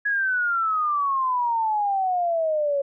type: exponential sweep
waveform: sine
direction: down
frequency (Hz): 1683 to 552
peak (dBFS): -20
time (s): 0.05-2.82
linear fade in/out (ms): 10
effects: none